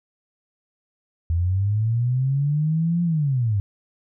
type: linear two-way sweep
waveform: sine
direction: up then down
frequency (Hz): 81.3 to 174.61 to 96.1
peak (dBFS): -18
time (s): 1.3-3.6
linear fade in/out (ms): 0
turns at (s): 3.03
effects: none